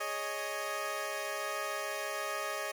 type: chord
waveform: 15% pulse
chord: Ab suspended fourth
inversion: none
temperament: equal with one note detuned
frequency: 415.3 / 556 / 622.3 Hz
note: Ab4 / Db5 / Eb5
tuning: 0 / +5 / 0 cents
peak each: -36 / -33 / -31 dBFS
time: 0-2.72 s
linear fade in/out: 10 ms
effects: none